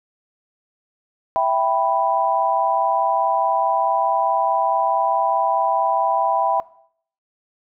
sine chord, E minor, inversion none, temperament equal, 659.3 / 784 / 987.8 Hz, E5 / G5 / B5, 0 / 0 / 0 cents, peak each -20 dBFS, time 1.36-6.6 s, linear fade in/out 0 ms, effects noise-tail reverb RT60 0.6 s tail -19 dB re dry

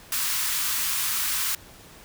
white high-pass noise, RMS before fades -26 dBFS, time 0.12-1.55 s, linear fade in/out 2 ms, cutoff 960 Hz, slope 48 dB/octave, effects pink hiss -48 dBFS RMS until 2.04 s

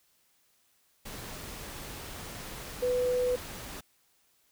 sine tone in noise, 497.5 Hz, B4, 13 cents sharp, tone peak -25 dBFS, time 2.82-3.36 s, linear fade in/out 10 ms, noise pink, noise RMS -42 dBFS, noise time 1.05-3.81 s, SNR +14 dB, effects white hiss -69 dBFS RMS until 4.51 s

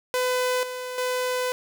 sawtooth tone with level steps, 503 Hz, B4, 32 cents sharp, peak -18 / -27 / -20 dBFS, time 0.14-1.52 s, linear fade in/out 0 ms, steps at 0.63 / 0.98 s, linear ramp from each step 2 ms, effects none

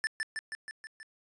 square tone with echo, 1761 Hz, A6, 1 cent sharp, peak -28 dBFS, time 0.04-0.07 s, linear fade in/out 0 ms, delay 160 ms, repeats 6, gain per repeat -3 dB, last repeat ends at 1.03 s, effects resampled to 22050 Hz

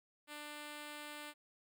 5% pulse tone, 296.6 Hz, D4, 17 cents sharp, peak -35 dBFS, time 0.27-1.34 s, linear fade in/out 50 ms, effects none

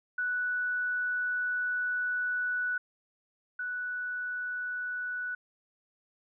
sine tone pair in turn, 1480 / 1480 Hz, F#6 / F#6, 0 / 0 cents, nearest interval unison, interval 0 cents, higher neither, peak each -28 / -32 dBFS, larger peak first, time 0.18-2.78 / 3.59-5.35 s, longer first, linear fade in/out 5 ms, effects none

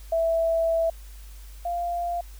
sine tone pair in turn, 659.3 / 695 Hz, E5 / F5, 0 / -9 cents, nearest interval minor second, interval 91 cents, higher second, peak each -20 / -25 dBFS, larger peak first, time 0.12-0.9 / 1.65-2.21 s, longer first, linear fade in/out 5 ms, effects added 50 Hz sine -40 dBFS peak until 2.39 s + white hiss -53 dBFS RMS until 2.39 s

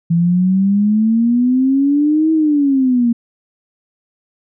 sine exponential two-way sweep, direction up then down, 166.1 to 321.5 to 231.3 Hz, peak -10 dBFS, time 0.1-3.13 s, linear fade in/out 10 ms, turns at 2.32 s, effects none

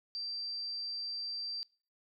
sine tone, 4695 Hz, D8, 1 cent flat, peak -36 dBFS, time 0.15-1.63 s, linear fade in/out 0 ms, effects noise-tail reverb RT60 0.4 s tail -24 dB re dry

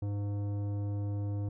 sine tone with tanh clipping, 101.8 Hz, G#2, 34 cents flat, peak -33 dBFS, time 0.02-1.49 s, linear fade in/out 5 ms, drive 13 dB, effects none

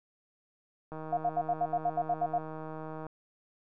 click train, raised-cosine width 1 ms, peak -28 dBFS, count 338, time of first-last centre 0.92-3.066 s, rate 157 Hz
sine tone bursts, 706 Hz, F5, 19 cents sharp, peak -25 dBFS, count 11, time 1.12-2.385 s, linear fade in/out 10 ms, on 55 ms, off 66 ms
effects none

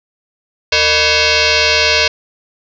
sine tone with frequency modulation, 989 Hz, B5, 2 cents sharp, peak -9 dBFS, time 0.72-2.08 s, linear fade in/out 5 ms, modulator 533 Hz, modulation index 8, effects none

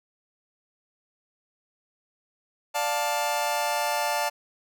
sawtooth chord, D minor, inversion none, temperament just, 587.3 / 704.8 / 881 Hz, D5 / F5 / A5, 0 / +16 / +2 cents, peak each -26 / -26 / -23 dBFS, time 2.74-4.3 s, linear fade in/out 20 ms, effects none

